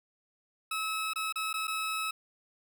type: tone with dropouts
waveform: 20% pulse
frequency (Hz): 1294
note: E6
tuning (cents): -32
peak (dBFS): -26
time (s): 0.71-2.11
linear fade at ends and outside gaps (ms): 5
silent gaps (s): 1.135-1.158 / 1.325-1.357 / 1.53-1.539 / 1.672-1.678
effects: none